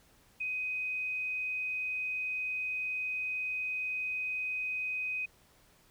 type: tone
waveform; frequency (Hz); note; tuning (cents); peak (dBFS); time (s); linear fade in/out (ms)
sine; 2509; D#7; +14; -32; 0.4-5.26; 10
effects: pink hiss -64 dBFS RMS until 5.9 s